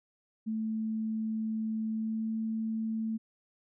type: tone with pitch glide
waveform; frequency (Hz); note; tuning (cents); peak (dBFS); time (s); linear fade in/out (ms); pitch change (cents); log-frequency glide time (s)
sine; 220 to 221.9; A3 to A3; 0 to +15; -30; 0.46-3.18; 20; +15; 1.9-2.32
effects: none